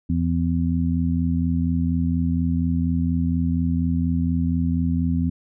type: harmonic tone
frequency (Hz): 84.2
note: E2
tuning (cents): +37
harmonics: 1 / 2 / 3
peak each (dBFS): -23 / -23 / -23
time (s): 0.09-5.3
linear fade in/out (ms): 10
effects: none